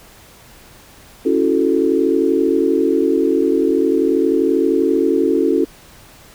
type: chord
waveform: sine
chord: F# minor seventh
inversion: second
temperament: equal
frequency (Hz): 277.2 / 329.6 / 370 / 440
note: C#4 / E4 / F#4 / A4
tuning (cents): 0 / 0 / 0 / 0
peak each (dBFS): -18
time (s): 1.25-5.65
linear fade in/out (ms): 10
effects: pink hiss -44 dBFS RMS until 6.34 s